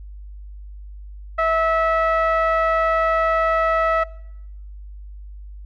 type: tone with low-pass filter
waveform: sawtooth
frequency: 651 Hz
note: E5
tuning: 22 cents flat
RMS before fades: -19 dBFS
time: 1.38-4.04 s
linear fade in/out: 10 ms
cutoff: 1600 Hz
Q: 4.8
effects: noise-tail reverb RT60 0.8 s tail -22 dB re dry + added 50 Hz sine -34 dBFS peak until 5.65 s